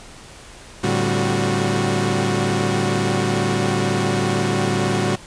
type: tone cluster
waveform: sawtooth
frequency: 109.8 / 144.1 / 193.5 / 256.9 / 364.8 Hz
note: A2 / D3 / G3 / C4 / F#4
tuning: -3 / -33 / -22 / -32 / -24 cents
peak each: -20 / -21 / -19 / -26 / -19 dBFS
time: 0.83-5.16 s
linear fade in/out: 10 ms
effects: pink hiss -41 dBFS RMS until 5.26 s + resampled to 22050 Hz